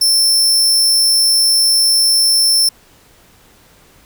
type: tone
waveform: sawtooth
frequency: 5350 Hz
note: E8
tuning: 25 cents sharp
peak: -7 dBFS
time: 0.01-2.69 s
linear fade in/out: 5 ms
effects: pink hiss -48 dBFS RMS until 4.05 s